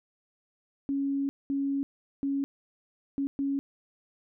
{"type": "tone bursts at uneven times", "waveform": "sine", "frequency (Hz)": 277.2, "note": "C#4", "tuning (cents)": 0, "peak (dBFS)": -26, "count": 5, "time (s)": [[0.89, 1.29], [1.5, 1.83], [2.23, 2.44], [3.18, 3.27], [3.39, 3.59]], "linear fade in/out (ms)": 0, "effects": []}